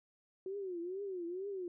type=tone with vibrato; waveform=sine; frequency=370 Hz; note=F#4; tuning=in tune; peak=-38 dBFS; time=0.46-1.68 s; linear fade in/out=2 ms; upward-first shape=triangle; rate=2.2 Hz; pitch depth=180 cents each way; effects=none